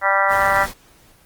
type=harmonic tone; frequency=196 Hz; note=G3; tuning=in tune; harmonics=3 / 4 / 5 / 6 / 7 / 8 / 9 / 10; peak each=-22 / -21 / -21 / -23 / -20 / -24 / -26 / -20 dBFS; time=0.01-0.67 s; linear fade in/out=50 ms
type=noise; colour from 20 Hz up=pink; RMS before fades=-31 dBFS; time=0.28-0.74 s; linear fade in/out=50 ms
effects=pink hiss -52 dBFS RMS until 1.25 s + Opus 24 kbps